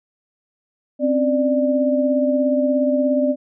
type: tone cluster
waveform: sine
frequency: 261.4 / 278.3 / 592 Hz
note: C4 / C#4 / D5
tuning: -1 / +7 / +14 cents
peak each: -18 / -27 / -18 dBFS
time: 0.99-3.36 s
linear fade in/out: 50 ms
effects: none